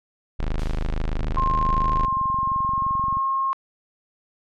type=tone; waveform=35% pulse; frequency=26.15 Hz; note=G#0; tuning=13 cents sharp; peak=-20 dBFS; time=0.39-2.06 s; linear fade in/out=10 ms
type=noise with exponential decay; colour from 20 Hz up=blue; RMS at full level=-32 dBFS; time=0.59-1.28 s; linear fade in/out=1 ms; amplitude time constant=150 ms
type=click train; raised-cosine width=5 ms; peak=-22 dBFS; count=47; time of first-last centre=1.17-3.17 s; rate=23 Hz
type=tone with pitch glide; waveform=sine; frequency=1060 to 1075.4 Hz; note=C6 to C6; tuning=+22 to +47 cents; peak=-20 dBFS; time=1.37-3.53 s; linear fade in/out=0 ms; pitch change=+25 cents; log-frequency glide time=2.17-3.05 s
effects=low-pass 4000 Hz 12 dB/octave